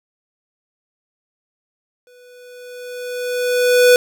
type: tone with exponential growth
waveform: square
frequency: 493.9 Hz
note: B4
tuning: in tune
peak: -7 dBFS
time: 2.07-3.96 s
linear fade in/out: 1 ms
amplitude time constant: 410 ms
effects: none